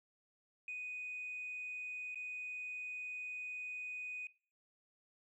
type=tone with dropouts; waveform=sine; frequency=2489 Hz; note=D#7; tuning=in tune; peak=-40 dBFS; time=0.68-4.27 s; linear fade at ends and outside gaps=2 ms; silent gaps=2.146-2.156 s; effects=noise-tail reverb RT60 0.4 s tail -20 dB re dry + tanh soft clip ceiling -37 dBFS